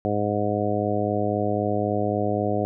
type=harmonic tone; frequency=103.83 Hz; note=G#2; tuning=in tune; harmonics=1 / 2 / 3 / 4 / 5 / 6 / 7; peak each=-29 / -29 / -29 / -29 / -29 / -29 / -29 dBFS; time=0.05-2.65 s; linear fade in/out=0 ms; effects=none